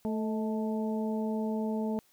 harmonic tone with a mistuned harmonic, 219.1 Hz, A3, 7 cents flat, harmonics 1 / 2 / 3 / 4, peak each -30 / -36 / -40 / -42 dBFS, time 0.05-1.99 s, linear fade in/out 0 ms, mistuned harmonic 3, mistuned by -48 cents, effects white hiss -66 dBFS RMS until 2.12 s

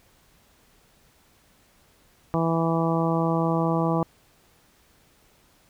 harmonic tone, 164.81 Hz, E3, in tune, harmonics 1 / 2 / 3 / 4 / 5 / 6 / 7, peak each -24 / -27 / -29 / -30 / -31 / -32 / -32 dBFS, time 2.34-4.03 s, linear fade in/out 0 ms, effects pink hiss -60 dBFS RMS until 5.69 s

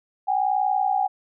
sine tone pair together, 757.4 / 818 Hz, F#5 / G#5, +40 / -26 cents, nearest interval minor second, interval 134 cents, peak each -22 / -22 dBFS, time 0.27-1.08 s, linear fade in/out 20 ms, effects none

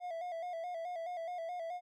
triangle tone with vibrato, 688 Hz, F5, 26 cents flat, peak -36 dBFS, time 0-1.81 s, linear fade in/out 50 ms, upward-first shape square, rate 4.7 Hz, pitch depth 70 cents each way, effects none

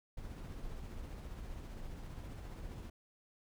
brown noise with tremolo, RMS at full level -44 dBFS, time 0.17-2.9 s, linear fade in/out 5 ms, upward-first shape triangle, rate 15 Hz, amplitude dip 35%, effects none

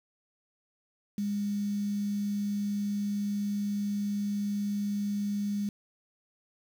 sine tone with quantisation, 203.9 Hz, G#3, 32 cents flat, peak -28 dBFS, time 1.18-5.69 s, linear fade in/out 2 ms, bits 8, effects none

